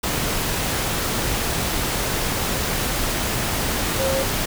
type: tone in noise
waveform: sine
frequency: 536 Hz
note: C5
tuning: 42 cents sharp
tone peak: -21 dBFS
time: 3.99-4.23 s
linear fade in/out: 10 ms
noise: pink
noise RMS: -23 dBFS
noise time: 0.03-4.46 s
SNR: -1 dB
effects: none